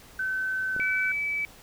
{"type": "tone with pitch glide", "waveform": "sine", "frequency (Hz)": [1528, 1512.2], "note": ["G6", "F#6"], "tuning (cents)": [-45, 37], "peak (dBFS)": -26, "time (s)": [0.19, 1.12], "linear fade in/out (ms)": 5, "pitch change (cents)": -18, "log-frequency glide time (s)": [0.73, 0.78]}
{"type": "clicks", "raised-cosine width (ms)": 2, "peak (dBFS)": -26, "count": 2, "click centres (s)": [0.764, 0.796]}
{"type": "tone", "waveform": "sine", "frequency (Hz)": 2299, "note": "D7", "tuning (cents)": -37, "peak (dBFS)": -26, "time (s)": [0.8, 1.45], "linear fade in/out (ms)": 0}
{"effects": ["pink hiss -51 dBFS RMS until 1.62 s"]}